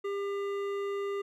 sine tone with hard clipping, 400 Hz, G4, 35 cents sharp, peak -33 dBFS, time 0.04-1.22 s, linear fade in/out 10 ms, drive 12 dB, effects none

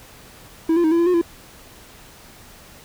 triangle tone with pitch steps, 325.2 / 345 / 315.1 / 336.6 / 340.8 / 360.8 / 338.8 Hz, E4 / F4 / D#4 / E4 / F4 / F#4 / E4, -23 / -21 / +22 / +36 / -42 / -44 / +48 cents, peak -12 dBFS, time 0.69-1.215 s, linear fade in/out 5 ms, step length 75 ms, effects pink hiss -45 dBFS RMS until 2.84 s

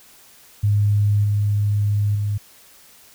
sine tone with level steps, 103.1 Hz, G#2, 12 cents flat, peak -14 / -16 / -19 dBFS, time 0.63-2.38 s, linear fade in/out 10 ms, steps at 1.24 / 2.15 s, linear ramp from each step 5 ms, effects white hiss -49 dBFS RMS until 3.14 s

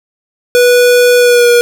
square tone with pitch glide, 490 to 479.4 Hz, B4 to A#4, -14 to +48 cents, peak -5 dBFS, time 0.55-1.61 s, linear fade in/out 0 ms, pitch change -38 cents, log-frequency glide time 1.18-1.48 s, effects none

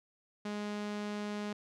sawtooth tone, 207.8 Hz, G#3, 1 cent sharp, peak -32 dBFS, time 0.45-1.53 s, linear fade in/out 5 ms, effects low-pass 6000 Hz 12 dB/octave

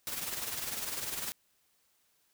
white noise with tremolo, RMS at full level -35 dBFS, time 0.07-1.32 s, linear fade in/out 0 ms, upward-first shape sine, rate 20 Hz, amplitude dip 55%, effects white hiss -72 dBFS RMS until 2.33 s

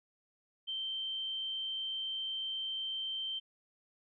sine tone, 3123 Hz, G7, 7 cents flat, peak -35 dBFS, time 0.67-3.4 s, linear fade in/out 20 ms, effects none

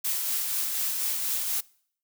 blue noise with tremolo, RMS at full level -27 dBFS, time 0.04-1.61 s, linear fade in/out 10 ms, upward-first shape triangle, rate 4.1 Hz, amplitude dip 35%, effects noise-tail reverb RT60 0.6 s tail -24 dB re dry

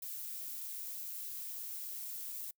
violet noise, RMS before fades -43 dBFS, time 0.02-2.51 s, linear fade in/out 5 ms, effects noise-tail reverb RT60 0.1 s tail -26 dB re dry

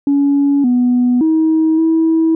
sine tone with pitch steps, 282.2 / 246.6 / 318.2 / 324.1 Hz, C#4 / B3 / D#4 / E4, +31 / -2 / +39 / -29 cents, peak -8 dBFS, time 0.07-2.35 s, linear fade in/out 2 ms, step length 570 ms, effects tanh soft clip ceiling -6 dBFS

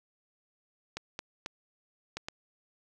clicks, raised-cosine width 0.2 ms, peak -19 dBFS, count 5, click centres 0.97 / 1.191 / 1.461 / 2.17 / 2.285 s, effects none

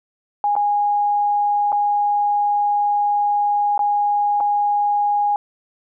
sine tone with dropouts, 823 Hz, G#5, 16 cents flat, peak -15 dBFS, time 0.44-5.36 s, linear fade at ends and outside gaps 1 ms, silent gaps 0.554-0.564 / 1.72-1.727 / 3.778-3.792 / 4.403-4.407 s, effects none

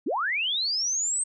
sine linear sweep, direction up, 207.7 to 8400 Hz, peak -24 dBFS, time 0.06-1.24 s, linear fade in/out 10 ms, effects none

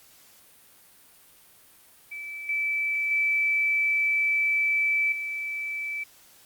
sine tone with level steps, 2314 Hz, D7, 26 cents flat, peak -34 / -24 / -21 / -29 dBFS, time 2.11-6.04 s, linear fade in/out 10 ms, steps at 2.49 / 3.11 / 5.12 s, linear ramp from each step 2 ms, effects white hiss -55 dBFS RMS until 6.45 s + Opus 48 kbps

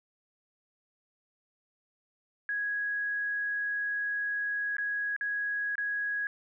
sine tone with dropouts, 1661.2 Hz, G#6, in tune, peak -29 dBFS, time 2.49-6.27 s, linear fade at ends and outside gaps 1 ms, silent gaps 4.768-4.783 / 5.164-5.21 / 5.755-5.781 s, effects none

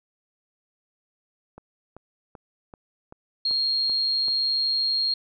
click train, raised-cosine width 1 ms, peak -28 dBFS, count 8, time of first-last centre 1.58-4.283 s, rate 2.59 Hz
sine tone, 4247 Hz, C8, 25 cents sharp, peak -21 dBFS, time 3.45-5.14 s, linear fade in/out 5 ms
effects none

